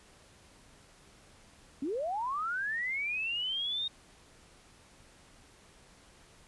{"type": "linear sweep", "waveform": "sine", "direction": "up", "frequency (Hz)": [251.2, 3725], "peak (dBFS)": -31, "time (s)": [1.82, 3.88], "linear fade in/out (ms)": 5, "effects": ["pink hiss -59 dBFS RMS until 6.47 s", "resampled to 24000 Hz"]}